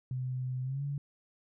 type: tone with pitch glide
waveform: sine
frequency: 127.9 to 141.91 Hz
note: C3 to C#3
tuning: -39 to +41 cents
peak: -32 dBFS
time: 0.11-0.98 s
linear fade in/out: 2 ms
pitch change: +180 cents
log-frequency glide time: 0.63-0.83 s
effects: none